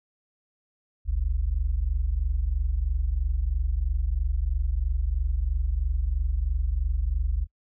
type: tone pair together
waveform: sine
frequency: 46.25 / 69.3 Hz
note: F#1 / C#2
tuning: 0 / 0 cents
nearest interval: perfect fifth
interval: 700 cents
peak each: -24 / -25 dBFS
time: 1.05-7.47 s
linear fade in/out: 50 ms
effects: noise-tail reverb RT60 0.1 s tail -26 dB re dry + tanh soft clip ceiling -16 dBFS